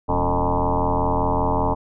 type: tone with frequency modulation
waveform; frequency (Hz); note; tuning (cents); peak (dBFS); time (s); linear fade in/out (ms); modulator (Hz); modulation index
sine; 444.6; A4; +18; -17; 0.08-1.75; 20; 85.2; 6.7
effects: none